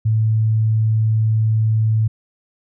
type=tone; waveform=sine; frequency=110 Hz; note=A2; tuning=in tune; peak=-13 dBFS; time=0.05-2.08 s; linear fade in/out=10 ms; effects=none